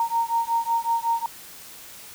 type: beating tone pair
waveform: sine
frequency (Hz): 922 / 927.4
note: A#5 / A#5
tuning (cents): -19 / -9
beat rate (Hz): 5.4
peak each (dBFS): -24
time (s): 0-1.26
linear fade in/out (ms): 2
effects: white hiss -43 dBFS RMS until 2.14 s